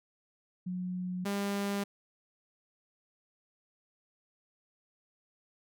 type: tone pair in turn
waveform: sine / sawtooth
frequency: 181.6 / 200.6 Hz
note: F#3 / G3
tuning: -32 / +40 cents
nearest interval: major second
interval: 172 cents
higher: second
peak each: -33 / -27 dBFS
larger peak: second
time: 0.66-1.25 / 1.25-1.84 s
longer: neither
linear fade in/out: 10 ms
effects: none